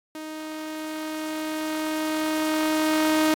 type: tone with level ramp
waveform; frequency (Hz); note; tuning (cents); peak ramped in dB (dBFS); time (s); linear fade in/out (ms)
sawtooth; 311.6; D#4; +3; -30 to -14; 0.15-3.34; 2
effects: AAC 64 kbps